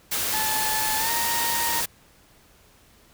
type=noise; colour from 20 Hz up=white; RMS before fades=-26 dBFS; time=0.11-1.86 s; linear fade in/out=10 ms
type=tone with pitch glide; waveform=30% pulse; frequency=868 to 930.3 Hz; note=A5 to A#5; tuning=-24 to -4 cents; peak=-24 dBFS; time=0.33-1.81 s; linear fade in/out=10 ms; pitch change=+120 cents; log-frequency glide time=0.97-1.11 s
effects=pink hiss -56 dBFS RMS until 3.13 s